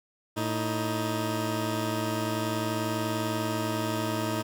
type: tone pair together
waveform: 15% pulse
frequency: 111.5 / 314.1 Hz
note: A2 / D#4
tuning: +23 / +16 cents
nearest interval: octave + tritone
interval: 1793 cents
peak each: -24 dBFS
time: 0.36-4.43 s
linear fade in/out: 20 ms
effects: none